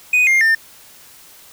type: tone with pitch steps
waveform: triangle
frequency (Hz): 2489 / 2117 / 1801.1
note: D#7 / C7 / A6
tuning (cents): 0 / +20 / +40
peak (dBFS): -9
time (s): 0.13-0.55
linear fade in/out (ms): 5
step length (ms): 140
effects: white hiss -44 dBFS RMS until 1.52 s